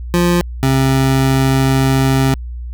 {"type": "tone pair in turn", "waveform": "25% pulse", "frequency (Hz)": [174.61, 133.67], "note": ["F3", "C3"], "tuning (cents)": [0, 37], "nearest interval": "perfect fourth", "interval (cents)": 463, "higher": "first", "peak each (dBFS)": -7, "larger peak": "neither", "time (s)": [[0.14, 0.41], [0.63, 2.34]], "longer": "second", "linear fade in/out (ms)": 0, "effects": ["added 60 Hz sine -23 dBFS peak until 2.73 s"]}